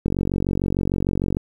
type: click train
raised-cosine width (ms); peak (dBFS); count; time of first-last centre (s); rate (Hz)
3; -9; 62; 0.06-1.369; 46.6
effects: 8-bit